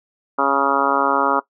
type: harmonic tone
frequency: 138.59 Hz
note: C#3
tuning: in tune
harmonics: 2 / 3 / 4 / 5 / 6 / 7 / 8 / 9 / 10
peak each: -25 / -26 / -24 / -27 / -24 / -22 / -24 / -21 / -24 dBFS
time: 0.38-1.4 s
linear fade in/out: 10 ms
effects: noise-tail reverb RT60 0.1 s tail -18 dB re dry